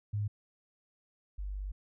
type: tone pair in turn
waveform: sine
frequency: 103.83 / 49 Hz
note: G#2 / G1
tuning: 0 / 0 cents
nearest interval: octave + minor second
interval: 1300 cents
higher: first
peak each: -30 / -35 dBFS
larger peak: first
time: 0.13-0.28 / 1.38-1.72 s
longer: second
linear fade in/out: 10 ms
effects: none